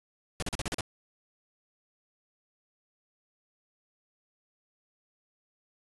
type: noise bursts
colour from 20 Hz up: pink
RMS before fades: -32 dBFS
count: 7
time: 0.4-0.808 s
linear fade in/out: 0 ms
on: 24 ms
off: 40 ms
effects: resampled to 24000 Hz